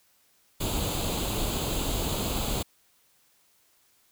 pink noise with comb filter, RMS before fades -29 dBFS, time 0.6-2.63 s, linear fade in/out 10 ms, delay 0.27 ms, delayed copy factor +0.7, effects white hiss -65 dBFS RMS until 4.11 s

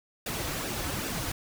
pink noise with flanger, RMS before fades -33 dBFS, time 0.26-1.32 s, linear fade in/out 5 ms, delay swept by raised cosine 0.93 to 5.03 ms, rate 2.5 Hz, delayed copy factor -0.65, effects none

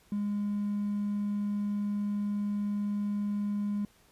triangle tone with hard clipping, 205.1 Hz, G#3, 21 cents flat, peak -29 dBFS, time 0.12-3.85 s, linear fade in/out 2 ms, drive 4 dB, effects pink hiss -63 dBFS RMS until 4.11 s + resampled to 32000 Hz

